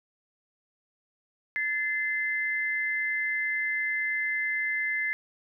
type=tone pair together; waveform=sine; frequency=1738.1 / 2067 Hz; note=A6 / C7; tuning=-22 / -22 cents; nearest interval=minor third; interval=300 cents; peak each=-30 / -28 dBFS; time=1.56-5.13 s; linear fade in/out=0 ms; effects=none